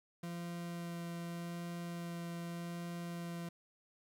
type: tone with vibrato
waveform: 40% pulse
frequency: 171.4 Hz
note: F3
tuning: 32 cents flat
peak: -40 dBFS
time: 0.23-3.49 s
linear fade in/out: 5 ms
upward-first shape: sine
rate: 0.84 Hz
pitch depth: 8 cents each way
effects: 11-bit